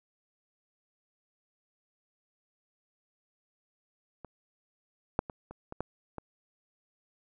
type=clicks; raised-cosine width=1 ms; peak=-29 / -11 / -25 / -30 / -26 / -18 / -24 dBFS; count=7; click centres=4.247 / 5.191 / 5.298 / 5.51 / 5.724 / 5.806 / 6.183 s; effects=none